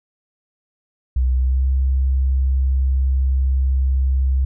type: tone with pitch glide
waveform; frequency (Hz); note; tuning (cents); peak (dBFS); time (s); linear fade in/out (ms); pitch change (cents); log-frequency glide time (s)
sine; 63.4 to 66.02; B1 to C2; +46 to +16; -14; 1.16-4.45; 5; +70; 1.33-1.68
effects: none